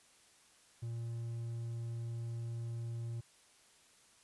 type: tone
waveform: triangle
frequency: 116.54 Hz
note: A#2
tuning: in tune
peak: -36 dBFS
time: 0.82-3.21 s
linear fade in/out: 10 ms
effects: white hiss -65 dBFS RMS until 4.23 s + resampled to 24000 Hz